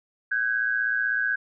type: tone pair together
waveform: sine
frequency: 1523 / 1639 Hz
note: F#6 / G#6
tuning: +50 / -23 cents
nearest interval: minor second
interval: 127 cents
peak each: -25 dBFS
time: 0.31-1.36 s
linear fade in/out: 10 ms
effects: none